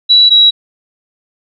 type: tone pair in turn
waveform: sine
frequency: 3926 / 3881 Hz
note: B7 / B7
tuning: -11 / -31 cents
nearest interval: unison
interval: 20 cents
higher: first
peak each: -3 dBFS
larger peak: neither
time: 0.09-0.3 / 0.3-0.51 s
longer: neither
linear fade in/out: 20 ms
effects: none